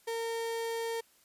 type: tone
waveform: 35% pulse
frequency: 458.2 Hz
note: A#4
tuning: 30 cents flat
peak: -31 dBFS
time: 0.07-1.01 s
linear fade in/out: 10 ms
effects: white hiss -65 dBFS RMS until 1.24 s + resampled to 32000 Hz